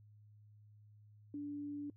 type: tone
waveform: sine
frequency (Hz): 290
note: D4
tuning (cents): -22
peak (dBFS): -40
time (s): 1.34-1.9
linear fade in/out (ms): 2
effects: noise-tail reverb RT60 0.1 s tail -24 dB re dry + added 105 Hz sine -59 dBFS peak until 1.96 s